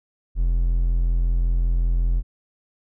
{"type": "tone", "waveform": "triangle", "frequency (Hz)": 42.67, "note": "F1", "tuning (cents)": -39, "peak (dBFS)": -15, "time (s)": [0.35, 2.23], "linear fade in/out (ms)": 50, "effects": []}